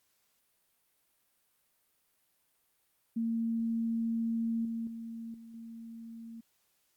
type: tone with level steps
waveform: sine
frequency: 228.5 Hz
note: A#3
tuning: 34 cents flat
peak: -29 / -33 / -39 / -47 / -43 dBFS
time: 3.16-6.41 s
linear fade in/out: 10 ms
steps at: 4.65 / 4.87 / 5.34 / 5.54 s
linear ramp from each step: 2 ms
effects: white hiss -74 dBFS RMS until 6.96 s + Opus 48 kbps